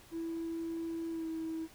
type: tone with pitch glide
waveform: triangle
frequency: 330.1 to 322.9 Hz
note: E4 to E4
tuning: +2 to -36 cents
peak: -32 dBFS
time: 0.11-1.68 s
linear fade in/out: 50 ms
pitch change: -38 cents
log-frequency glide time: 1.1-1.27 s
effects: tanh soft clip ceiling -32 dBFS + pink hiss -58 dBFS RMS until 1.74 s